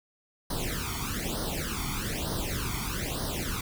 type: noise with flanger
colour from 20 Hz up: pink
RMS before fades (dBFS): -32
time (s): 0.5-3.61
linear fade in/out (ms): 5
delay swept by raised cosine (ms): 0.2 to 0.91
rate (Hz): 1.1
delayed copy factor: +0.95
effects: none